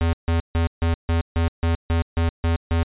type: tone bursts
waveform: square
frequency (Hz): 83.3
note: E2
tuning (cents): +19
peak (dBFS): -18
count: 11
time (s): 0.01-2.83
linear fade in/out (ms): 0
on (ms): 120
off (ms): 150
effects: resampled to 8000 Hz